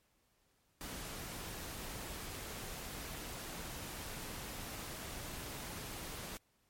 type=noise; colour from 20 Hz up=pink; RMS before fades=-45 dBFS; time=0.81-6.37 s; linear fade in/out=0 ms; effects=pink hiss -75 dBFS RMS until 6.69 s + MP3 64 kbps